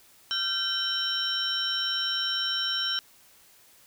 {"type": "tone cluster", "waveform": "sine", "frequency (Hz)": [1375, 1553, 3071, 3865, 5520], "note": ["F6", "G6", "G7", "B7", "F8"], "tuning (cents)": [-27, -17, -36, -38, -21], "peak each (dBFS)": [-38, -35, -29, -34, -31], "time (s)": [0.31, 2.99], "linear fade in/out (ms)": 0, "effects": ["white hiss -57 dBFS RMS until 3.86 s"]}